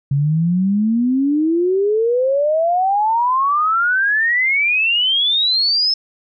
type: exponential sweep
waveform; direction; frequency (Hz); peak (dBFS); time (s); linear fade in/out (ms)
sine; up; 136.4 to 5274; -13; 0.11-5.94; 5
effects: none